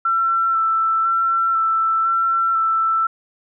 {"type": "tone with vibrato", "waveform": "sine", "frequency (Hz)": 1338, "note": "E6", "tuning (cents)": 25, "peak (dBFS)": -15, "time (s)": [0.05, 3.07], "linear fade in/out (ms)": 5, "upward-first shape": "square", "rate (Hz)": 1, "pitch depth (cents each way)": 13, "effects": []}